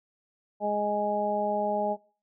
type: harmonic tone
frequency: 207.7 Hz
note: G#3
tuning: in tune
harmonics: 1 / 2 / 3 / 4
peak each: -34 / -34 / -28 / -29 dBFS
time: 0.6-1.97 s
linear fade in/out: 50 ms
effects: noise-tail reverb RT60 0.4 s tail -22 dB re dry